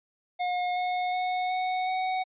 square tone with pitch steps, 719 / 725.7 / 732.4 / 739.2 / 746.1 Hz, F#5 / F#5 / F#5 / F#5 / F#5, -50 / -34 / -18 / -2 / +14 cents, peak -27 dBFS, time 0.39-2.24 s, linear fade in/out 20 ms, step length 370 ms, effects resampled to 8000 Hz

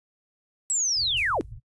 sine linear sweep, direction down, 7920 to 251.4 Hz, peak -22 dBFS, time 0.7-1.41 s, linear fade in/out 0 ms
white low-pass noise, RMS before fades -42 dBFS, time 0.96-1.6 s, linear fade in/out 20 ms, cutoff 130 Hz, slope 96 dB/octave
violet noise with exponential decay, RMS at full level -38 dBFS, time 1.17-1.52 s, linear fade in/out 0 ms, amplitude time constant 76 ms
effects noise-tail reverb RT60 0.1 s tail -22 dB re dry + resampled to 24000 Hz

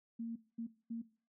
sine tone bursts at uneven times, 230 Hz, A#3, 23 cents flat, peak -38 dBFS, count 3, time 0.19-0.36 / 0.58-0.67 / 0.9-1.02 s, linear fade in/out 10 ms, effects noise-tail reverb RT60 0.4 s tail -18 dB re dry

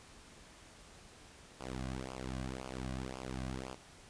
sawtooth tone with flanger, 64.6 Hz, C2, 21 cents flat, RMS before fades -42 dBFS, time 1.6-3.75 s, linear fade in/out 10 ms, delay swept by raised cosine 0.5 to 2.3 ms, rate 1.9 Hz, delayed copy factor -0.95, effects pink hiss -57 dBFS RMS until 4.09 s + resampled to 22050 Hz

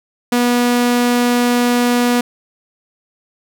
sawtooth tone, 242.9 Hz, B3, 29 cents flat, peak -8 dBFS, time 0.32-2.21 s, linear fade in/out 5 ms, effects none

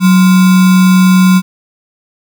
sine tone with sample-and-hold, 185 Hz, F#3, in tune, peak -3 dBFS, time 0-1.42 s, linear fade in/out 50 ms, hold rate 1225 Hz, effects none

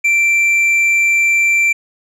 sine tone with tanh clipping, 2349 Hz, D7, in tune, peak -11 dBFS, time 0.04-1.73 s, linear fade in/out 10 ms, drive 5 dB, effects none

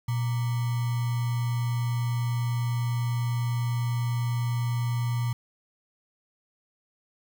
sine tone with sample-and-hold, 120 Hz, B2, 49 cents flat, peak -24 dBFS, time 0.08-5.33 s, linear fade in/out 5 ms, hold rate 1050 Hz, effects none

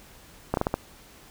slowing click train, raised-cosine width 1 ms, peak -9 dBFS, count 5, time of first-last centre 0.54-0.741 s, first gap 32 ms, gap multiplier 1.31, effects pink hiss -51 dBFS RMS until 1.3 s

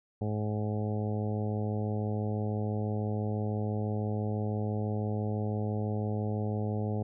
harmonic tone with a mistuned harmonic, 106 Hz, G#2, 36 cents sharp, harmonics 1 / 2 / 3 / 4 / 5 / 6 / 7 / 8, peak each -31 / -35 / -42 / -39 / -42 / -46 / -44 / -50 dBFS, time 0.21-7.03 s, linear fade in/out 5 ms, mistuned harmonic 8, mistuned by -29 cents, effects none

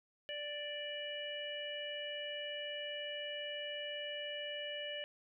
harmonic tone, 587.3 Hz, D5, in tune, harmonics 1 / 3 / 4 / 5, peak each -44 / -47 / -51 / -43 dBFS, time 0.29-5.04 s, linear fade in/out 0 ms, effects none

